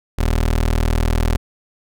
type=tone; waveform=25% pulse; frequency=40.11 Hz; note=E1; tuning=47 cents flat; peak=-11 dBFS; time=0.18-1.37 s; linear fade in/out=10 ms; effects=none